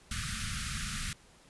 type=band-stop noise; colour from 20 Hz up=pink; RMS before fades=-36 dBFS; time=0.11-1.13 s; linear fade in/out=2 ms; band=230 to 1200 Hz; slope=96 dB/octave; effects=pink hiss -60 dBFS RMS until 1.49 s + resampled to 24000 Hz